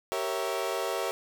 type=chord; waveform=30% pulse; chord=G diminished seventh; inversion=none; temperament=equal with one note detuned; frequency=388.2 / 466.2 / 554.4 / 659.3 Hz; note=G4 / Bb4 / Db5 / Fb5; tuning=-17 / 0 / 0 / 0 cents; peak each=-32 dBFS; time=0.12-1.11 s; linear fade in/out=0 ms; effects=none